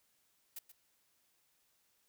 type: noise with echo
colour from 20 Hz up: blue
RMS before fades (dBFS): -45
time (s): 0.56-0.59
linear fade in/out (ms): 5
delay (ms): 130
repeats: 1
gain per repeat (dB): -12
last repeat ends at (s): 0.72
effects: white hiss -75 dBFS RMS until 2.08 s